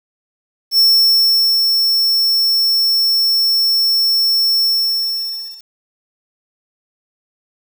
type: tone with ADSR envelope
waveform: square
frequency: 5400 Hz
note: E8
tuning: 41 cents sharp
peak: -8 dBFS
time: 0.71-5.64 s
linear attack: 73 ms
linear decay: 820 ms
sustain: -4 dB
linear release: 1000 ms
effects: 7-bit